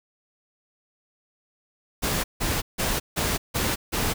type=noise bursts; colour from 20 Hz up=pink; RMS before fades=-25 dBFS; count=6; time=2.02-4.14 s; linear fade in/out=20 ms; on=220 ms; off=160 ms; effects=none